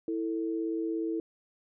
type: tone pair together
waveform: sine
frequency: 328.4 / 445.3 Hz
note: E4 / A4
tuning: -6 / +21 cents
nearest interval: perfect fourth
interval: 527 cents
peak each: -30 / -35 dBFS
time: 0.08-1.2 s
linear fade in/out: 2 ms
effects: none